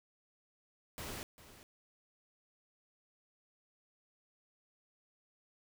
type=noise with echo; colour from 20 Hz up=pink; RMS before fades=-44 dBFS; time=0.98-1.23 s; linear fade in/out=0 ms; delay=400 ms; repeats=1; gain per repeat=-14 dB; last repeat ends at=1.63 s; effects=none